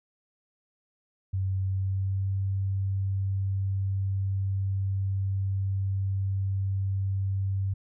sine tone with pitch glide, 95.4 to 97.07 Hz, G2 to G2, -47 to -16 cents, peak -25 dBFS, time 1.33-7.74 s, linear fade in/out 10 ms, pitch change +31 cents, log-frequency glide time 1.63-2.33 s, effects none

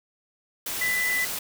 sine tone in noise, 1994 Hz, B6, 16 cents sharp, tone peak -23 dBFS, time 0.81-1.25 s, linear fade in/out 5 ms, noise white, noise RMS -31 dBFS, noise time 0.66-1.39 s, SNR +5 dB, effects none

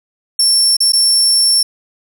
30% pulse tone with dropouts, 5430 Hz, F8, 50 cents flat, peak -5 dBFS, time 0.39-1.63 s, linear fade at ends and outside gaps 5 ms, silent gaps 0.768-0.803 / 0.922-0.932 s, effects none

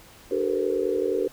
sine tone cluster, 298.5 / 382.9 / 436.3 / 467.1 / 515 Hz, D4 / G4 / A4 / A#4 / C5, +28 / -41 / -15 / +3 / -28 cents, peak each -32 / -26 / -30 / -27 / -31 dBFS, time 0.31-1.28 s, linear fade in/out 5 ms, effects pink hiss -50 dBFS RMS until 1.32 s

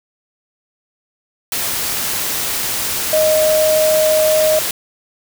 sine tone in noise, 622.3 Hz, D#5, in tune, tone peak -11 dBFS, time 3.13-4.59 s, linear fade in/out 2 ms, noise white, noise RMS -20 dBFS, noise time 1.52-4.71 s, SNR +6 dB, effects none

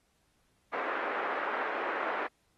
white band-pass noise, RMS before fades -34 dBFS, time 0.73-2.27 s, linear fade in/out 5 ms, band 350 to 1700 Hz, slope 24 dB/octave, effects pink hiss -73 dBFS RMS until 2.57 s + AAC 32 kbps

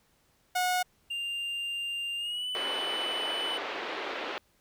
sawtooth tone, 728 Hz, F#5, 28 cents flat, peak -22 dBFS, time 0.55-0.83 s, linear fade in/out 10 ms
triangle tone with pitch glide, 2794 to 2995 Hz, F7 to F#7, 0 to +20 cents, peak -30 dBFS, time 1.1-3.58 s, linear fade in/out 10 ms, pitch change +120 cents, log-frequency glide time 2.17-2.48 s
pink band-pass noise, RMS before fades -36 dBFS, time 2.55-4.38 s, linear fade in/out 0 ms, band 360 to 3500 Hz, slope 24 dB/octave
effects pink hiss -68 dBFS RMS until 4.6 s

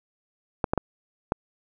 clicks, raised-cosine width 1 ms, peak -8 dBFS, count 4, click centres 0.642 / 0.735 / 0.777 / 1.321 s, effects none

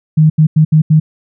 sine tone bursts at uneven times, 155.56 Hz, D#3, in tune, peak -4 dBFS, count 5, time 0.17-0.3 / 0.38-0.47 / 0.56-0.65 / 0.72-0.82 / 0.9-1 s, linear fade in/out 10 ms, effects none

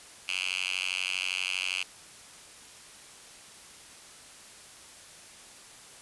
5% pulse tone with high-pass filter, 92.5 Hz, F#2, in tune, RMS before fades -32 dBFS, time 0.28-1.83 s, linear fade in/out 5 ms, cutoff 2600 Hz, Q 4.1, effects white hiss -50 dBFS RMS until 6.01 s + resampled to 24000 Hz

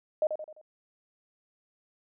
sine tone with echo, 617 Hz, D#5, 15 cents flat, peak -22 dBFS, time 0.22-0.27 s, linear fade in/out 2 ms, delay 86 ms, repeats 4, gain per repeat -7 dB, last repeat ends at 0.614 s, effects none

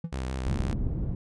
triangle tone with exponential decay, 166.4 Hz, E3, 17 cents sharp, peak -24 dBFS, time 0.04-0.14 s, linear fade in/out 5 ms, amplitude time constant 20 ms
sawtooth tone with vibrato, 64.8 Hz, C2, 16 cents flat, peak -26 dBFS, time 0.12-0.74 s, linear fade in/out 10 ms, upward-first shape sine, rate 5.7 Hz, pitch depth 44 cents each way
pink low-pass noise, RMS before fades -29 dBFS, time 0.46-1.15 s, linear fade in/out 5 ms, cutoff 210 Hz, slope 12 dB/octave
effects resampled to 22050 Hz

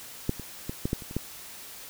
clicks, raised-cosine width 3 ms, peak -12 / -25 / -19 / -14 / -13 / -29 / -27 / -14 dBFS, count 8, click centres 0.294 / 0.397 / 0.695 / 0.855 / 0.931 / 1.022 / 1.111 / 1.166 s, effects white hiss -44 dBFS RMS until 1.89 s

